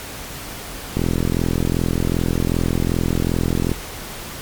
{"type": "click train", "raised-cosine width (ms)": 3, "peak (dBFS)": -6, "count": 118, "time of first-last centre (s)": [0.97, 3.716], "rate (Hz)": 42.6, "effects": ["pink hiss -32 dBFS RMS until 4.41 s", "MP3 96 kbps"]}